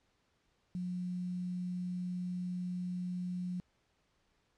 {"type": "tone with quantisation", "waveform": "sine", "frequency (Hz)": 179.8, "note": "F#3", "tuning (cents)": -49, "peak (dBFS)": -35, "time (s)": [0.75, 3.6], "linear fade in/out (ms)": 0, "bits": 10, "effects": ["pink hiss -75 dBFS RMS until 4.57 s", "low-pass 6000 Hz 12 dB/octave"]}